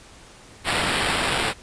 white noise with sample-and-hold, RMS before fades -23 dBFS, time 0.64-1.54 s, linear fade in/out 50 ms, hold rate 6300 Hz, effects pink hiss -47 dBFS RMS until 1.62 s + resampled to 22050 Hz

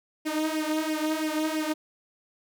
sawtooth tone with flanger, 311.1 Hz, D#4, in tune, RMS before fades -28 dBFS, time 0.25-1.74 s, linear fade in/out 20 ms, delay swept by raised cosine 0.36 to 3.56 ms, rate 3 Hz, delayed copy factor +0.75, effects none

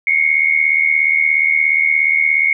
sine tone pair together, 2146 / 2223 Hz, C7 / C#7, +43 / +4 cents, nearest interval minor second, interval 61 cents, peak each -14 dBFS, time 0.07-2.53 s, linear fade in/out 2 ms, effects none

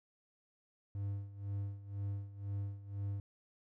triangle tone with tremolo, 100 Hz, G2, 35 cents sharp, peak -33 dBFS, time 0.95-3.2 s, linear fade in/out 0 ms, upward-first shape sine, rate 2 Hz, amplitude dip 80%, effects none

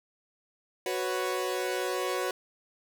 sawtooth chord, F# suspended fourth, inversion none, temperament equal, 370 / 493.9 / 554.4 Hz, F#4 / B4 / C#5, 0 / 0 / 0 cents, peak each -28 / -30 / -31 dBFS, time 0.86-2.31 s, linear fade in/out 2 ms, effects none

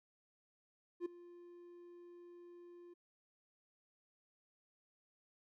triangle tone with ADSR envelope, 349.2 Hz, F4, in tune, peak -33 dBFS, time 1-2.94 s, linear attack 56 ms, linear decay 8 ms, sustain -19 dB, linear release 11 ms, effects none

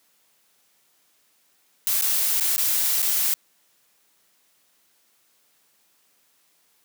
blue noise with dropouts, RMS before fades -22 dBFS, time 1.87-3.34 s, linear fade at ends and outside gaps 0 ms, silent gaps 2.012-2.022 / 2.399-2.408 / 2.563-2.58 / 3.02-3.027 s, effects white hiss -64 dBFS RMS until 6.84 s + high-pass 150 Hz 12 dB/octave

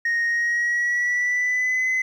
sine tone with pitch glide, 1864.7 to 2033 Hz, A#6 to B6, 0 to +50 cents, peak -17 dBFS, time 0.05-2.02 s, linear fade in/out 5 ms, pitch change +150 cents, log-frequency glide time 0.26-1.89 s, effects tanh soft clip ceiling -18 dBFS + 9-bit

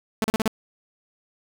sawtooth tone bursts, 220 Hz, A3, in tune, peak -16 dBFS, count 5, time 0.22-0.477 s, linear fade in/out 0 ms, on 21 ms, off 38 ms, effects none

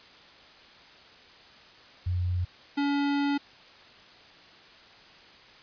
sine / square tone pair in turn, 89.5 / 284.1 Hz, F2 / C#4, +43 / +43 cents, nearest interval octave + minor sixth, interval 2000 cents, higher second, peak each -25 dBFS, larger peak neither, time 2.06-2.45 / 2.77-3.38 s, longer second, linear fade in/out 10 ms, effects white hiss -52 dBFS RMS until 5.62 s + resampled to 11025 Hz

